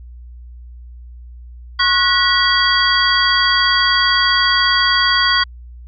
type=tone cluster; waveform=sine; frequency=1091 / 1465 / 1928 / 3300 / 4643 Hz; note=C#6 / F#6 / B6 / G#7 / D8; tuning=-28 / -18 / -42 / -12 / -21 cents; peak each=-18 dBFS; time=1.79-5.44 s; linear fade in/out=10 ms; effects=added 60 Hz sine -33 dBFS peak until 5.87 s